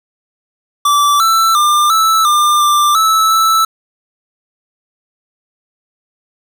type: tone with pitch steps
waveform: square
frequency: 1163 / 1331 / 1196 / 1315 / 1197 / 1184 / 1308 / 1317 Hz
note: D6 / E6 / D6 / E6 / D6 / D6 / E6 / E6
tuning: -17 / +16 / +31 / -5 / +33 / +14 / -14 / -2 cents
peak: -9 dBFS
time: 0.85-3.65 s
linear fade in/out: 5 ms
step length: 350 ms
effects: none